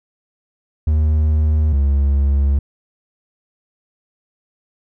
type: tone pair in turn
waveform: triangle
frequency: 76.8 / 69.8 Hz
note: D#2 / C#2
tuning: -22 / +13 cents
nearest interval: major second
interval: 165 cents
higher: first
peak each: -10 dBFS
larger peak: neither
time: 0.87-1.73 / 1.73-2.59 s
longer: neither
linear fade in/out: 5 ms
effects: none